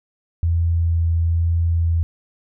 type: tone with vibrato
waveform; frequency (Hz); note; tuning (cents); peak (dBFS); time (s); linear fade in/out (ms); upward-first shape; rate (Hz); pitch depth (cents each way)
sine; 83.7; E2; +27; -15; 0.43-2.03; 0; sine; 1.1; 9
effects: none